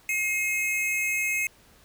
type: tone pair together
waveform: square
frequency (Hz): 2137 / 2555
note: C7 / D#7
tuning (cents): +36 / +45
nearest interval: minor third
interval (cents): 309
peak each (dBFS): -28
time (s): 0.09-1.47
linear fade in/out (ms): 2
effects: pink hiss -57 dBFS RMS until 1.84 s